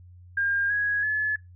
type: tone with pitch steps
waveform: sine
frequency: 1609 / 1661.9 / 1716.5 Hz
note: G6 / G#6 / A6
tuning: +45 / +1 / -43 cents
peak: -22 dBFS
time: 0.37-1.36 s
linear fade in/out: 5 ms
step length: 330 ms
effects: noise-tail reverb RT60 0.2 s tail -23 dB re dry + added 89 Hz sine -46 dBFS peak until 1.55 s